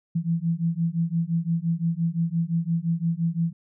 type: beating tone pair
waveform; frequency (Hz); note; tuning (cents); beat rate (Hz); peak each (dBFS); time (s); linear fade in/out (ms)
sine; 164.2 / 170; E3 / F3; -6 / -46; 5.8; -25; 0.15-3.53; 10
effects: none